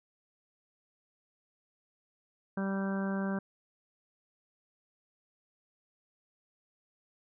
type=harmonic tone; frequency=194.8 Hz; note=G3; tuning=11 cents flat; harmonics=1 / 2 / 3 / 4 / 5 / 6 / 7 / 8; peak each=-31 / -41 / -41 / -47 / -46 / -48 / -48 / -43 dBFS; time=2.57-3.39 s; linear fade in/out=5 ms; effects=none